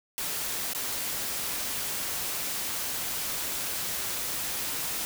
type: noise with dropouts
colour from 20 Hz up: white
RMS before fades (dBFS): -32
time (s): 0.18-5.05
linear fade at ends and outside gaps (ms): 0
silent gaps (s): 0.733-0.749
effects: none